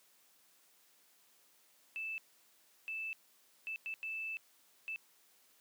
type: tone bursts at uneven times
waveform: sine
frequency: 2637 Hz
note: E7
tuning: in tune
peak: -38 dBFS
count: 6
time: 1.96-2.18 / 2.88-3.13 / 3.67-3.76 / 3.86-3.94 / 4.03-4.37 / 4.88-4.96 s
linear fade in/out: 0 ms
effects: white hiss -68 dBFS RMS until 5.6 s + high-pass 200 Hz 12 dB/octave